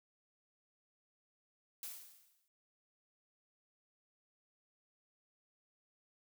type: noise with exponential decay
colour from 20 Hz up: blue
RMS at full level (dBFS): -43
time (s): 1.83-2.48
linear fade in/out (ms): 1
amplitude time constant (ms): 140
effects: none